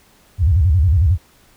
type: tone with vibrato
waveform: sine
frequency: 82.4 Hz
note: E2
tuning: in tune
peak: -10 dBFS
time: 0.38-1.18 s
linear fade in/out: 50 ms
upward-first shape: square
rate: 11 Hz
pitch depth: 230 cents each way
effects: pink hiss -52 dBFS RMS until 1.56 s